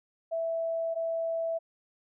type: tone pair in turn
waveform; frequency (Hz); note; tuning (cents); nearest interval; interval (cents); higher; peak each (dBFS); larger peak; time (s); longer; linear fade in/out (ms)
sine; 659.3 / 659.3; E5 / E5; 0 / 0; unison; 0; neither; -28; neither; 0.31-0.95 / 0.95-1.59; neither; 20
effects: none